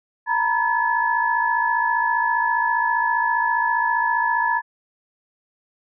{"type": "tone cluster", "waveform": "sine", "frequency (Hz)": [920, 975, 1716], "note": ["A#5", "B5", "A6"], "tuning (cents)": [-23, -23, -44], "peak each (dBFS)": -22, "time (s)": [0.26, 4.62], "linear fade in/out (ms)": 50, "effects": []}